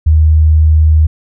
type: tone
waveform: sine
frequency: 78 Hz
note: D#2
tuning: 5 cents sharp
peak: -4 dBFS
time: 0.06-1.07 s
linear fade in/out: 10 ms
effects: none